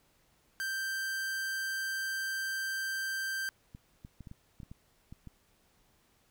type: tone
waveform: 45% pulse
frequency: 1568 Hz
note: G6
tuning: in tune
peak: -33 dBFS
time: 0.6-3.49 s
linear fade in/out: 0 ms
type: clicks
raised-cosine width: 5 ms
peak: -34 dBFS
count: 10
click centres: 3.749 / 4.049 / 4.207 / 4.272 / 4.314 / 4.602 / 4.632 / 4.715 / 5.125 / 5.273 s
effects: pink hiss -69 dBFS RMS until 6.3 s